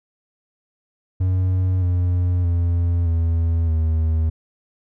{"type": "tone with pitch steps", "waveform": "triangle", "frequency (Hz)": [92.5, 89.19, 86.01, 82.93, 79.97], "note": ["F#2", "F2", "F2", "E2", "D#2"], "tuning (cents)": [0, 37, -26, 11, 48], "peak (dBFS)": -14, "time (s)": [1.2, 4.3], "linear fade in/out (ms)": 10, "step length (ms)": 620, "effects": []}